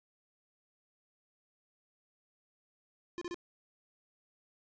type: tone bursts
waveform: square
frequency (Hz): 349.2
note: F4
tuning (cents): 0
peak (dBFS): -38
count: 3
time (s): 3.18-3.344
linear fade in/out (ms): 0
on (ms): 34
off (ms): 31
effects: resampled to 16000 Hz + 11-bit